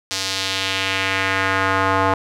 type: tone with band-pass filter sweep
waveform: square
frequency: 96 Hz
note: G2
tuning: 36 cents flat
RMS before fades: -20 dBFS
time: 0.11-2.14 s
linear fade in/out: 0 ms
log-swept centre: 5200 to 970 Hz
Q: 1.6
effects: none